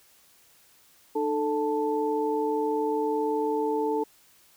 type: tone cluster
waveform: sine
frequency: 302.1 / 440.4 / 881 Hz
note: D4 / A4 / A5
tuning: +49 / +2 / +2 cents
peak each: -30 / -26 / -30 dBFS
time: 1.15-4.04 s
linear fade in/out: 10 ms
effects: white hiss -59 dBFS RMS until 4.56 s